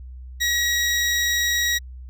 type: tone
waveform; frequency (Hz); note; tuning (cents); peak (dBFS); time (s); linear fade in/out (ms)
20% pulse; 1909; A#6; +41; -14; 0.4-1.79; 20
effects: added 63 Hz sine -35 dBFS peak until 2.09 s